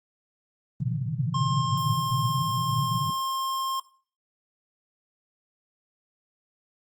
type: band-pass noise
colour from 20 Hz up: pink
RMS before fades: -28 dBFS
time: 0.8-3.1 s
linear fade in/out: 5 ms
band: 110 to 170 Hz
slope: 96 dB/octave
type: tone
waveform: square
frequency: 1064 Hz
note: C6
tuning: 29 cents sharp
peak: -27 dBFS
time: 1.34-3.8 s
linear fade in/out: 5 ms
effects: noise-tail reverb RT60 0.4 s tail -17 dB re dry + Opus 24 kbps